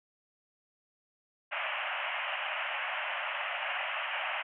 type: band-pass noise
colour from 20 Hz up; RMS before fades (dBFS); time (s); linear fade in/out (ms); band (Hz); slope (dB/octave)
white; -35; 1.51-4.43; 20; 570 to 3000; 96
effects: none